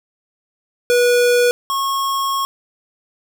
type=tone pair in turn; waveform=square; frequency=486.5 / 1092.2 Hz; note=B4 / C#6; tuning=-26 / -26 cents; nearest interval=octave + major second; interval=1400 cents; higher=second; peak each=-12 / -18 dBFS; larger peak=first; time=0.9-1.51 / 1.7-2.45 s; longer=second; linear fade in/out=0 ms; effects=none